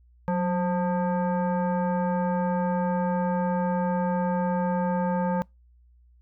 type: tone with frequency modulation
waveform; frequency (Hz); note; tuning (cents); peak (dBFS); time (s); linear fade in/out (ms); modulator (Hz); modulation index
sine; 183; F#3; -19; -22; 0.28-5.42; 0; 709; 0.98
effects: noise-tail reverb RT60 0.2 s tail -26 dB re dry + added 60 Hz sine -54 dBFS peak until 6.21 s